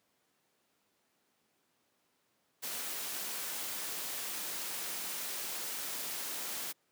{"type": "noise", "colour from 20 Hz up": "white", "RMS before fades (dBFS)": -39, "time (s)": [2.62, 6.73], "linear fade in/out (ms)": 20, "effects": ["pink hiss -75 dBFS RMS until 6.91 s", "high-pass 200 Hz 12 dB/octave"]}